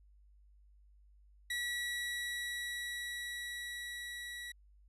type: tone with level ramp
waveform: 30% pulse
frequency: 1936 Hz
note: B6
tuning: 35 cents flat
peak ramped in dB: -32 to -40 dBFS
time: 1.5-4.52 s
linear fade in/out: 5 ms
effects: added 50 Hz sine -60 dBFS peak until 4.88 s + resampled to 32000 Hz